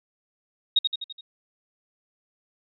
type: tone with echo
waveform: sine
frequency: 3752 Hz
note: A#7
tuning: 11 cents sharp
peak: -15 dBFS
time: 0.76-0.79 s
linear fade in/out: 5 ms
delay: 84 ms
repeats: 5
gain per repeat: -5 dB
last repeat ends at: 1.21 s
effects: none